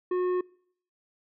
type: tone with tanh clipping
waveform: triangle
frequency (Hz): 362.8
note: F#4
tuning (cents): -34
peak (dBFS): -26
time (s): 0.11-0.41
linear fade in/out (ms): 5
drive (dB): 13
effects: noise-tail reverb RT60 0.6 s tail -24 dB re dry